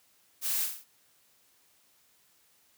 blue noise with echo, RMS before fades -31 dBFS, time 0.41-0.68 s, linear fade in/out 50 ms, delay 43 ms, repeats 4, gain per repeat -5 dB, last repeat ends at 0.852 s, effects white hiss -66 dBFS RMS until 2.77 s + high-pass 60 Hz 12 dB/octave

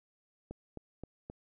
click train, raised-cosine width 2 ms, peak -29 dBFS, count 4, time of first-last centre 0.51-1.299 s, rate 3.8 Hz, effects none

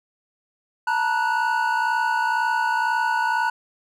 triangle tone cluster, 892 / 954 / 1475 Hz, A5 / A#5 / F#6, +23 / +40 / -6 cents, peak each -22 dBFS, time 0.87-3.5 s, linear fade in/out 5 ms, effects none

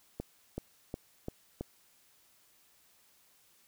accelerating click train, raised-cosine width 2 ms, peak -23 dBFS, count 5, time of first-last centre 0.2-1.61 s, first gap 380 ms, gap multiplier 0.95, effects white hiss -66 dBFS RMS until 3.67 s

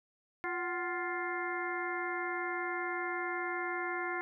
harmonic tone with a mistuned harmonic, 350.6 Hz, F4, 7 cents sharp, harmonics 1 / 2 / 3 / 4 / 5 / 6, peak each -39 / -41 / -41 / -41 / -41 / -41 dBFS, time 0.44-4.21 s, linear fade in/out 0 ms, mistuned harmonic 2, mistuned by +100 cents, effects none

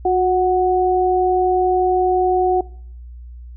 sine tone pair together, 364.2 / 739 Hz, F#4 / F#5, -27 / -2 cents, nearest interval octave, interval 1225 cents, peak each -16 dBFS, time 0.05-2.61 s, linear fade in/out 5 ms, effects noise-tail reverb RT60 0.6 s tail -22 dB re dry + added 60 Hz sine -33 dBFS peak until 3.56 s

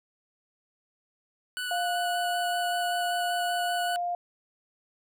25% pulse tone with vibrato, 1480 Hz, F#6, in tune, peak -27 dBFS, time 1.57-3.96 s, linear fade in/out 0 ms, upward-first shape square, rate 5.2 Hz, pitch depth 9 cents each way
sine tone, 703 Hz, F5, 11 cents sharp, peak -27 dBFS, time 1.71-4.15 s, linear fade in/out 2 ms
effects none

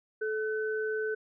sine tone pair together, 434 / 1513 Hz, A4 / F#6, -24 / +38 cents, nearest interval octave + minor seventh, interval 2162 cents, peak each -30 / -35 dBFS, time 0.21-1.15 s, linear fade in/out 10 ms, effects none

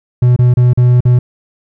triangle tone with dropouts, 123.47 Hz, B2, in tune, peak -3 dBFS, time 0.22-1.19 s, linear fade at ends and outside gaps 5 ms, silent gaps 0.363-0.389 / 0.54-0.57 / 0.734-0.774 / 1.006-1.052 s, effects none

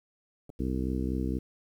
clicks, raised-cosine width 2 ms, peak -33 dBFS, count 2, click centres 0.494 / 0.501 s
harmonic tone, 64.2 Hz, C2, 32 cents flat, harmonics 1 / 2 / 3 / 4 / 5 / 6 / 7, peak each -32 / -37 / -35 / -34 / -36 / -42 / -42 dBFS, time 0.59-1.39 s, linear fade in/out 10 ms
effects 10-bit

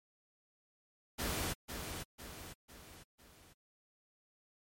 pink noise with echo, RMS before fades -37 dBFS, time 1.18-1.54 s, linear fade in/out 20 ms, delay 500 ms, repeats 4, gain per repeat -6 dB, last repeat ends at 3.54 s, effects MP3 64 kbps

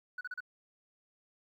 sine tone bursts, 1480 Hz, F#6, in tune, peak -35 dBFS, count 4, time 0.18-0.405 s, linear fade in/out 5 ms, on 30 ms, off 35 ms, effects tanh soft clip ceiling -35 dBFS + 12-bit

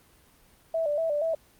sine tone with vibrato, 620 Hz, D#5, 6 cents flat, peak -24 dBFS, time 0.74-1.35 s, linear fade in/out 5 ms, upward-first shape square, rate 4.2 Hz, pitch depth 91 cents each way, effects pink hiss -59 dBFS RMS until 1.59 s + Opus 24 kbps

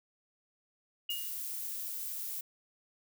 sine tone with exponential decay, 2861 Hz, F7, 41 cents sharp, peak -31 dBFS, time 1.09-1.39 s, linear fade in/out 5 ms, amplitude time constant 65 ms
violet noise, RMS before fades -39 dBFS, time 1.1-2.41 s, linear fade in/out 5 ms
effects none

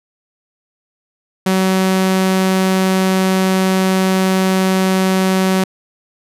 sawtooth tone, 188.6 Hz, F#3, 33 cents sharp, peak -8 dBFS, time 1.46-5.64 s, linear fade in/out 5 ms, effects resampled to 32000 Hz

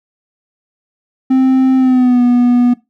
triangle tone with pitch glide, 261.6 to 244.1 Hz, C4 to B3, 0 to -20 cents, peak -5 dBFS, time 1.3-2.74 s, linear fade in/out 10 ms, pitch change -120 cents, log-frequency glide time 1.77-2.22 s, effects noise-tail reverb RT60 0.2 s tail -19 dB re dry

